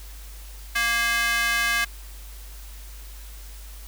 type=tone with high-pass filter; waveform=square; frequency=233.1 Hz; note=A#3; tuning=in tune; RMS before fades=-23 dBFS; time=0.75-1.85 s; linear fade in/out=10 ms; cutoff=1700 Hz; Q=2.3; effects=added 50 Hz sine -38 dBFS peak until 3.87 s + white hiss -47 dBFS RMS until 3.87 s